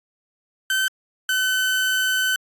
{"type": "tone pair in turn", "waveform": "30% pulse", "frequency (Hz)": [1538, 1519.5], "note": ["G6", "F#6"], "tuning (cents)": [-33, 46], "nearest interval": "unison", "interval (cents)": 21, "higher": "first", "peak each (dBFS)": -16, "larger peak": "neither", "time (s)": [[0.7, 0.88], [1.29, 2.36]], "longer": "second", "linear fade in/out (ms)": 2, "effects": ["AAC 64 kbps"]}